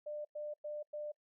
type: tone bursts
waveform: sine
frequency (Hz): 597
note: D5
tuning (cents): +28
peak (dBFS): -39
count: 4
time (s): 0.06-1.12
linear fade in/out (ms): 10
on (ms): 190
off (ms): 100
effects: noise-tail reverb RT60 0.1 s tail -26 dB re dry